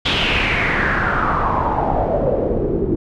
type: noise with low-pass filter sweep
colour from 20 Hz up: pink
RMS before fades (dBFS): -18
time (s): 0.05-2.96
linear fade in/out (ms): 10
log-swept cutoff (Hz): 3400 to 330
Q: 4.7
effects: none